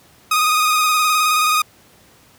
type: tone with vibrato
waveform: sawtooth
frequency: 1243 Hz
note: D#6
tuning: 2 cents flat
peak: -10 dBFS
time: 0.31-1.62 s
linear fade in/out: 5 ms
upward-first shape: square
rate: 19 Hz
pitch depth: 24 cents each way
effects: pink hiss -50 dBFS RMS until 2.38 s + high-pass 80 Hz 12 dB/octave